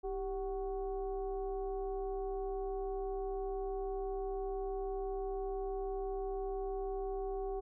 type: tone with frequency modulation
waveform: sine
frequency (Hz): 392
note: G4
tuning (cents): 0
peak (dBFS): -35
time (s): 0.03-7.61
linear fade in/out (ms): 20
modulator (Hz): 359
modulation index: 0.82
effects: none